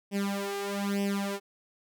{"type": "tone with flanger", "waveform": "sawtooth", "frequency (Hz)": 199.8, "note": "G3", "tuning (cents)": 33, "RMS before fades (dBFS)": -31, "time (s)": [0.11, 1.4], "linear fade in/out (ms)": 50, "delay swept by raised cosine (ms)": [0.36, 2.46], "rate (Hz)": 1.1, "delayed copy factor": 0.9, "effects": []}